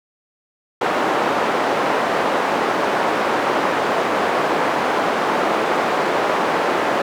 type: band-pass noise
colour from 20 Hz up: white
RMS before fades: -19 dBFS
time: 0.81-7.02 s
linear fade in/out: 5 ms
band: 310 to 1000 Hz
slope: 12 dB/octave
effects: none